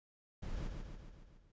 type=noise with echo; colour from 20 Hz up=brown; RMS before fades=-41 dBFS; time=0.42-0.68 s; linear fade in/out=10 ms; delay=140 ms; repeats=6; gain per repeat=-4 dB; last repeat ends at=1.52 s; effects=resampled to 16000 Hz

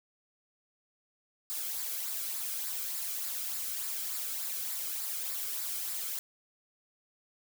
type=noise with flanger; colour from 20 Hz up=blue; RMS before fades=-36 dBFS; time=1.5-6.19 s; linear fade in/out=0 ms; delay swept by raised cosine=0.32 to 1.12 ms; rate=3.4 Hz; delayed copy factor=-0.5; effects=none

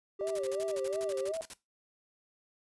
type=tone; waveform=triangle; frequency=392 Hz; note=G4; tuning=in tune; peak=-33 dBFS; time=0.19-1.32 s; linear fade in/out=10 ms
type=tone with vibrato; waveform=sine; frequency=587.3 Hz; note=D5; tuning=in tune; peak=-33 dBFS; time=0.21-1.41 s; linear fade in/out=0 ms; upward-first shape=sine; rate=2.8 Hz; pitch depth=190 cents each way
type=noise bursts; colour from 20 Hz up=white; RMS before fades=-44 dBFS; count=16; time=0.27-1.535 s; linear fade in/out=0 ms; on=35 ms; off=47 ms
effects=noise-tail reverb RT60 0.2 s tail -18 dB re dry + resampled to 24000 Hz

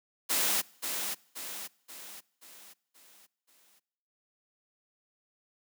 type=noise with echo; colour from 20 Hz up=white; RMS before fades=-28 dBFS; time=0.29-0.62 s; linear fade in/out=20 ms; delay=530 ms; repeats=6; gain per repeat=-6 dB; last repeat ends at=3.8 s; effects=noise-tail reverb RT60 1.0 s tail -25 dB re dry + high-pass 200 Hz 12 dB/octave

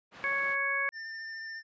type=band-pass noise; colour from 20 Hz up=white; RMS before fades=-49 dBFS; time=0.11-0.57 s; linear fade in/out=50 ms; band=110 to 1900 Hz; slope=12 dB/octave
type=harmonic tone; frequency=554.4 Hz; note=C#5; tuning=in tune; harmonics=1 / 2 / 3 / 4; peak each=-41 / -36 / -31 / -31 dBFS; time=0.24-0.89 s; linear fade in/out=0 ms
type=tone with vibrato; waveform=square; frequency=1796 Hz; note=A6; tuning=35 cents sharp; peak=-39 dBFS; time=0.92-1.63 s; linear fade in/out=50 ms; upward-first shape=sine; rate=14 Hz; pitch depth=11 cents each way
effects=resampled to 16000 Hz

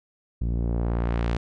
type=tone with low-pass filter sweep; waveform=sawtooth; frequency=58.1 Hz; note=A#1; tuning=5 cents flat; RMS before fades=-25 dBFS; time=0.41-1.37 s; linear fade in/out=5 ms; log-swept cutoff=190 to 5000 Hz; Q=0.74; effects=none

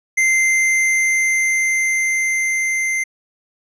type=tone with level ramp; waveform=square; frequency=2083 Hz; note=C7; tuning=8 cents flat; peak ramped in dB=-13 to -18 dBFS; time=0.17-3.04 s; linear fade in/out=10 ms; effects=low-pass 10000 Hz 12 dB/octave

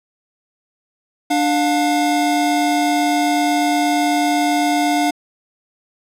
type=tone pair together; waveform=square; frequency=295.2 / 711.5 Hz; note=D4 / F5; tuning=+9 / +32 cents; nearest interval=octave + minor third; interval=1523 cents; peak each=-18 dBFS; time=1.3-5.11 s; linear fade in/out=10 ms; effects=low-pass 12000 Hz 12 dB/octave

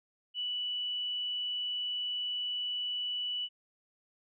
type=tone; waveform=sine; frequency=2960 Hz; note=F#7; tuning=in tune; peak=-32 dBFS; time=0.34-3.49 s; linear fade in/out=50 ms; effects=none

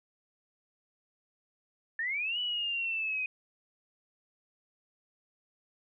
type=linear two-way sweep; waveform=sine; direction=up then down; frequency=1760 to 2970 to 2496 Hz; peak=-30 dBFS; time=1.99-3.26 s; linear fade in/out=2 ms; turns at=2.39 s; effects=none

